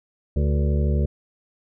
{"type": "harmonic tone with a mistuned harmonic", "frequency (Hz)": 72.5, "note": "D2", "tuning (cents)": -22, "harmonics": [1, 2, 3, 5, 6, 7, 8], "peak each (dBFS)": [-19, -25, -29, -33, -35, -36, -37], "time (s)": [0.36, 1.06], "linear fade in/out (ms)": 5, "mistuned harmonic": 7, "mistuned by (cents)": -60, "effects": []}